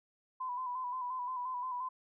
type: tone with vibrato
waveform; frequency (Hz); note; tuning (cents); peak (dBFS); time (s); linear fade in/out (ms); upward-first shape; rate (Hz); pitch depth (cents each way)
sine; 1004; B5; +28; -35; 0.4-1.89; 10; square; 5.7; 38
effects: none